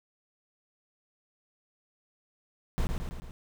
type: noise with echo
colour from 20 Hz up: brown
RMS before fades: -27 dBFS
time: 2.78-2.87 s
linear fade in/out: 0 ms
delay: 110 ms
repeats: 4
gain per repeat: -4 dB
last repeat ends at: 3.31 s
effects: none